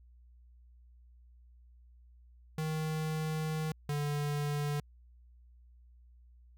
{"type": "tone pair in turn", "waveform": "square", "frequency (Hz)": [156.6, 146.21], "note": ["D#3", "D3"], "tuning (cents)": [11, -7], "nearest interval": "minor second", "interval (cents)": 118, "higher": "first", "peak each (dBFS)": [-33, -32], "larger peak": "second", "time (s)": [[2.58, 3.72], [3.89, 4.8]], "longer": "first", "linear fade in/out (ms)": 2, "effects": ["added 60 Hz sine -56 dBFS peak until 6.57 s"]}